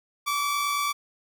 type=tone pair together; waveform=sawtooth; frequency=1108.7 / 1157.6 Hz; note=C#6 / D6; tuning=0 / -25 cents; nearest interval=minor second; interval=75 cents; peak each=-31 / -21 dBFS; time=0.26-0.93 s; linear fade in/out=20 ms; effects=none